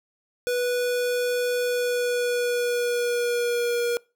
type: tone with pitch glide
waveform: square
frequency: 491.1 to 476.6 Hz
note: B4 to A#4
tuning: -10 to +38 cents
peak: -23 dBFS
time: 0.47-3.97 s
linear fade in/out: 0 ms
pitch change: -52 cents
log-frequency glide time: 1.62-3.84 s
effects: noise-tail reverb RT60 0.3 s tail -24 dB re dry